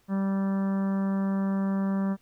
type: harmonic tone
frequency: 194.8 Hz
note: G3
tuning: 11 cents flat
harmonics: 1 / 2 / 3 / 4 / 5 / 6 / 7 / 8 / 9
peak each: -24 / -41 / -39 / -46 / -43 / -44 / -49 / -50 / -51 dBFS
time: 0.08-2.17 s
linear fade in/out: 50 ms
effects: pink hiss -66 dBFS RMS until 2.21 s